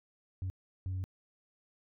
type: tone bursts at uneven times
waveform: sine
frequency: 93.2 Hz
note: F#2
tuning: 13 cents sharp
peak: -31 dBFS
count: 2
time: 0.42-0.5 / 0.86-1.04 s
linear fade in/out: 0 ms
effects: tanh soft clip ceiling -32 dBFS